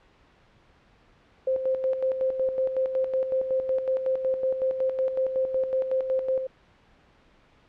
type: tone with tremolo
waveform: sine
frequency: 523.3 Hz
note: C5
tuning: in tune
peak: -21 dBFS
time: 1.47-6.47 s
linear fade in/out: 5 ms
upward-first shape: square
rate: 5.4 Hz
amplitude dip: 55%
effects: pink hiss -59 dBFS RMS until 7.68 s + low-pass 3000 Hz 12 dB/octave